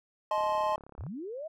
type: chord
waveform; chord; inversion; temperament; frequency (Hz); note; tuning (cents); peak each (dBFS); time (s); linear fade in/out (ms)
triangle; A diminished; second; equal with one note detuned; 622.3 / 864.4 / 1046.5; Eb5 / A5 / C6; 0 / -31 / 0; -29; 0.31-0.76; 2
type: click train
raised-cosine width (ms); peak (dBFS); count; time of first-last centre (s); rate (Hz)
1; -35; 25; 0.38-1.066; 35
type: linear sweep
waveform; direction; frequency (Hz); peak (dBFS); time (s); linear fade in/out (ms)
sine; up; 41.2 to 659.3; -36; 0.98-1.48; 10
effects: none